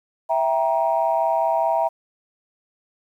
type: chord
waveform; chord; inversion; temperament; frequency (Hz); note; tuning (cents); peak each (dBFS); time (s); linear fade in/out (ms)
sine; E diminished; none; equal with one note detuned; 659.3 / 784 / 941.5; E5 / G5 / Bb5; 0 / 0 / +17; -20 / -23 / -22; 0.29-1.89; 20
effects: tanh soft clip ceiling -8 dBFS + 9-bit